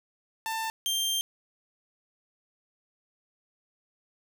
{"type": "tone pair in turn", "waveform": "sawtooth", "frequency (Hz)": [892, 3171], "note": ["A5", "G7"], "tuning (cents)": [23, 19], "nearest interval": "octave + minor seventh", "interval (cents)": 2196, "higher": "second", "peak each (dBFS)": [-26, -23], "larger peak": "second", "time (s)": [[0.46, 0.7], [0.86, 1.21]], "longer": "second", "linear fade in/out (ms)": 0, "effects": []}